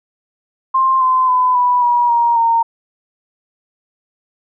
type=tone with pitch steps; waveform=sine; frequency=1054 / 1030.5 / 1007.6 / 985.1 / 963.2 / 941.7 / 920.7 Hz; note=C6 / C6 / B5 / B5 / B5 / A#5 / A#5; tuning=+12 / -27 / +34 / -5 / -44 / +17 / -22 cents; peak=-10 dBFS; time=0.74-2.63 s; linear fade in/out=10 ms; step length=270 ms; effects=none